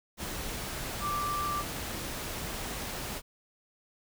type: tone in noise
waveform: sine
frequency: 1174.7 Hz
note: D6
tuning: in tune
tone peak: -30 dBFS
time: 1-1.64 s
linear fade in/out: 50 ms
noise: pink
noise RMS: -37 dBFS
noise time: 0.17-3.22 s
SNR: +4 dB
effects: none